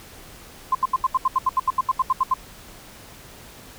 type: tone bursts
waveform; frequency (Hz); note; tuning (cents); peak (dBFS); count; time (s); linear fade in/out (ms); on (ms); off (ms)
sine; 1044; C6; -4; -15; 16; 0.72-2.34; 5; 30; 76
effects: pink hiss -44 dBFS RMS until 3.78 s